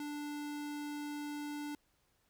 square tone, 293.7 Hz, D4, in tune, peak -40 dBFS, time 0-1.75 s, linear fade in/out 2 ms, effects pink hiss -75 dBFS RMS until 2.29 s

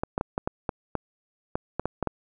clicks, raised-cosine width 1 ms, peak -12 dBFS, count 12, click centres 0.035 / 0.179 / 0.211 / 0.379 / 0.475 / 0.692 / 0.953 / 1.555 / 1.796 / 1.856 / 2.027 / 2.073 s, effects none

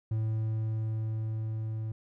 triangle tone with level ramp, 110.1 Hz, A2, 2 cents sharp, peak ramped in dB -25 to -30 dBFS, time 0.11-1.92 s, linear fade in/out 5 ms, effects none

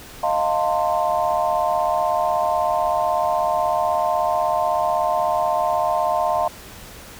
sine chord, F dominant seventh, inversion third, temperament equal with one note detuned, 622.3 / 698.5 / 899 / 1046.5 Hz, Eb5 / F5 / A5 / C6, 0 / 0 / +37 / 0 cents, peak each -23 / -21 / -24 / -25 dBFS, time 0.23-6.48 s, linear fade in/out 5 ms, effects pink hiss -40 dBFS RMS until 7.19 s

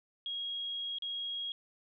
sine tone with dropouts, 3287 Hz, G#7, 19 cents flat, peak -35 dBFS, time 0.26-1.52 s, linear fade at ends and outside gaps 1 ms, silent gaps 0.985-1.022 s, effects none

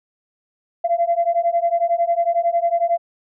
sine beating tone pair, 678 / 689 Hz, E5 / F5, +49 / -24 cents, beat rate 11 Hz, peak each -18 dBFS, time 0.84-2.98 s, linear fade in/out 10 ms, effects tanh soft clip ceiling -9 dBFS

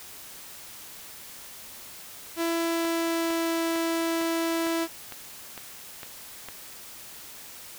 sawtooth tone with pitch glide, 333.8 to 330.7 Hz, E4 to E4, +22 to +6 cents, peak -21 dBFS, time 2.36-4.88 s, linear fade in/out 50 ms, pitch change -16 cents, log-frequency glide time 2.49-3.6 s
click train, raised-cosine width 0.3 ms, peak -22 dBFS, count 9, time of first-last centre 2.85-6.486 s, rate 2.2 Hz
effects white hiss -44 dBFS RMS until 7.78 s

